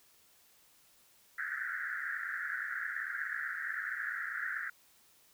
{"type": "band-pass noise", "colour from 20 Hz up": "white", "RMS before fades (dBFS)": -38, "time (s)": [1.38, 4.7], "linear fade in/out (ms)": 5, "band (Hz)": [1400, 1900], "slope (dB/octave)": 96, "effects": ["white hiss -65 dBFS RMS until 5.33 s"]}